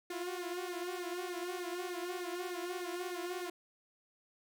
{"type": "tone with flanger", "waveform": "sawtooth", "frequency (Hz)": 355.7, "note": "F4", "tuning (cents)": 32, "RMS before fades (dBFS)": -40, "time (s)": [0.1, 3.5], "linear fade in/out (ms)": 5, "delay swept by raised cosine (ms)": [0.47, 6.37], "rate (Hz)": 3.3, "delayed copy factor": 0.75, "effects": []}